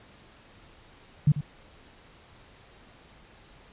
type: tone with echo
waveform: sine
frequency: 146.83 Hz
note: D3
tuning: in tune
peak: -15 dBFS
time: 1.27-1.32 s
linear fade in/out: 5 ms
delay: 90 ms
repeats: 1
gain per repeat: -12 dB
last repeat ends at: 1.41 s
effects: pink hiss -54 dBFS RMS until 3.72 s + resampled to 8000 Hz